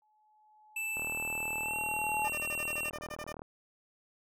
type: tone with exponential growth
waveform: sine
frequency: 854 Hz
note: G#5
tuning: 48 cents sharp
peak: -29 dBFS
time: 0.02-2.28 s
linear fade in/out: 1 ms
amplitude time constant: 490 ms
type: tone with pitch glide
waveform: square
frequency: 2644 to 2740 Hz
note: E7 to F7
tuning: +5 to -34 cents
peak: -34 dBFS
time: 0.76-2.9 s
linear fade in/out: 5 ms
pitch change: +61 cents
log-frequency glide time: 1.62-1.76 s
type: click train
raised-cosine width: 1 ms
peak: -29 dBFS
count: 97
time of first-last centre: 0.97-3.419 s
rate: 39.2 Hz
type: tone bursts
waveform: 15% pulse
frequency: 601 Hz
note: D5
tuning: 40 cents sharp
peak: -33 dBFS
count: 13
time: 2.24-3.327 s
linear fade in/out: 10 ms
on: 55 ms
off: 31 ms
effects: none